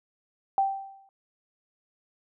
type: tone with exponential decay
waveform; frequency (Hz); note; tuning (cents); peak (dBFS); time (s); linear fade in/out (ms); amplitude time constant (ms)
sine; 781; G5; -7; -18; 0.58-1.09; 1; 110
effects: none